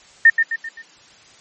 sine tone with echo, 1819 Hz, A#6, 43 cents flat, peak -5 dBFS, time 0.25-0.3 s, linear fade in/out 5 ms, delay 130 ms, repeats 4, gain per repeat -7 dB, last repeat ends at 0.82 s, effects white hiss -48 dBFS RMS until 1.4 s + MP3 32 kbps

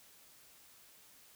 silence, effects white hiss -61 dBFS RMS until 1.35 s

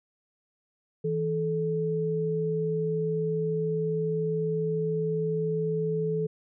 sine tone pair together, 162.4 / 433.6 Hz, E3 / A4, -26 / -25 cents, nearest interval octave + perfect fourth, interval 1701 cents, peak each -29 / -27 dBFS, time 1.04-6.27 s, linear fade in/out 10 ms, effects none

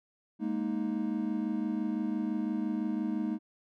triangle chord, Ab suspended second, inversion none, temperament just, 207.7 / 233.6 / 311.5 Hz, Ab3 / Bb3 / Eb4, 0 / +4 / +2 cents, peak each -32 dBFS, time 0.39-3.39 s, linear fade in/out 50 ms, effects none

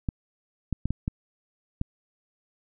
clicks, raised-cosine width 5 ms, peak -14 dBFS, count 6, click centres 0.088 / 0.727 / 0.856 / 0.906 / 1.079 / 1.814 s, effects none

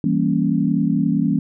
sine chord, E diminished seventh, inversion none, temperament equal, 164.81 / 196 / 233.1 / 277.2 Hz, E3 / G3 / Bb3 / Db4, 0 / 0 / 0 / 0 cents, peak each -21 dBFS, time 0.04-1.39 s, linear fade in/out 2 ms, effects none

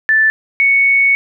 sine tone pair in turn, 1759 / 2219 Hz, A6 / C#7, -1 / +1 cents, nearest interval major third, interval 402 cents, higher second, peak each -8 dBFS, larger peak neither, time 0.09-0.3 / 0.6-1.15 s, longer second, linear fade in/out 0 ms, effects none

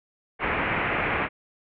white low-pass noise, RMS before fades -26 dBFS, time 0.39-1.29 s, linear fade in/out 50 ms, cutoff 2500 Hz, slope 48 dB/octave, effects none

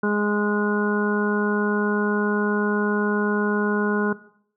harmonic tone, 207.7 Hz, G#3, in tune, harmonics 1 / 2 / 3 / 4 / 5 / 6 / 7, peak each -22 / -24 / -36 / -35 / -31 / -39 / -27 dBFS, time 0.03-4.13 s, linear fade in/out 5 ms, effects noise-tail reverb RT60 0.6 s tail -17 dB re dry

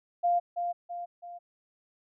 sine tone with echo, 698.5 Hz, F5, in tune, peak -22 dBFS, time 0.23-0.4 s, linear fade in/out 20 ms, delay 330 ms, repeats 3, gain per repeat -6 dB, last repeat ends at 1.39 s, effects none

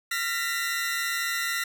sawtooth tone cluster, 1382 / 1838 / 1982 Hz, F6 / A#6 / B6, -19 / -25 / +6 cents, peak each -28 / -29 / -26 dBFS, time 0.11-1.64 s, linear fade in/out 5 ms, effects none

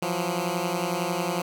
10% pulse beating tone pair, 170 / 181 Hz, F3 / F#3, -46 / -38 cents, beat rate 11 Hz, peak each -20 dBFS, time 0.02-1.42 s, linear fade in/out 5 ms, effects none

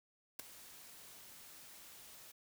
white noise with ADSR envelope, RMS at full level -39 dBFS, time 0.39-2.32 s, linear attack 5 ms, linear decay 8 ms, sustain -17 dB, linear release 10 ms, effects none

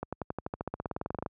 accelerating click train, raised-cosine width 1 ms, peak -19 dBFS, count 21, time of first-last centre 0.03-1.262 s, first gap 96 ms, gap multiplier 0.95, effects high-pass 60 Hz 12 dB/octave

